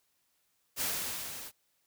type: noise with level ramp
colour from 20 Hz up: white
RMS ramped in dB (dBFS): -31 to -45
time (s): 0.76-1.52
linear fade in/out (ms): 50
effects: white hiss -75 dBFS RMS until 1.86 s